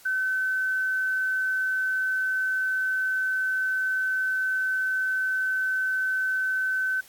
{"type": "tone", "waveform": "sine", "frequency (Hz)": 1525, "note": "G6", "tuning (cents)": -48, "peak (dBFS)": -23, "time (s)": [0.05, 7.01], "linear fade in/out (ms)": 10, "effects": ["white hiss -52 dBFS RMS until 7.08 s", "AAC 64 kbps"]}